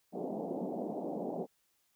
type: band-pass noise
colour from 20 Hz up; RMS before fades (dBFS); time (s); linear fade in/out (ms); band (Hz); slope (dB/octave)
pink; -38; 0.12-1.47; 50; 180 to 770; 48
effects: white hiss -75 dBFS RMS until 1.95 s